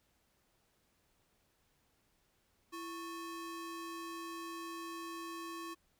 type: ring-modulated tone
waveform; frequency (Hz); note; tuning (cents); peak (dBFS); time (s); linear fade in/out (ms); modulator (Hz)
square; 720; F#5; -47; -40; 2.72-5.75; 20; 386
effects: pink hiss -75 dBFS RMS until 5.99 s